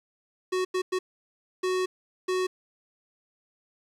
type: tone bursts at uneven times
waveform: square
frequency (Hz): 370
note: F#4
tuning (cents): 0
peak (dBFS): -25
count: 5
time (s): 0.52-0.65 / 0.74-0.82 / 0.92-0.99 / 1.63-1.86 / 2.28-2.47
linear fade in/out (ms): 10
effects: low-pass 8000 Hz 12 dB/octave + 9-bit